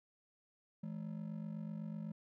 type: ring-modulated tone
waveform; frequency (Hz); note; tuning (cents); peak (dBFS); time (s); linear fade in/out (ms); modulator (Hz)
triangle; 188.5; F#3; +32; -36; 0.83-2.12; 5; 24
effects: none